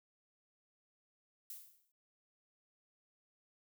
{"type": "noise with exponential decay", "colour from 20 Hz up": "violet", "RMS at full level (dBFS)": -45, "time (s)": [1.5, 1.92], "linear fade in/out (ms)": 2, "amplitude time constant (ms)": 91, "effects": []}